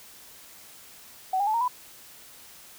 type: tone with pitch steps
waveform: sine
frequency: 754 / 808.1 / 866.1 / 928.3 / 994.9 Hz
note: F#5 / G#5 / A5 / A#5 / B5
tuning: +32 / -48 / -28 / -7 / +12 cents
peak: -22 dBFS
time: 1.33-1.68 s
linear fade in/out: 5 ms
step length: 70 ms
effects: white hiss -49 dBFS RMS until 2.78 s